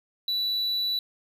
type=tone; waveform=triangle; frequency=3951 Hz; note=B7; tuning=in tune; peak=-23 dBFS; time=0.28-0.99 s; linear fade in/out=2 ms; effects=none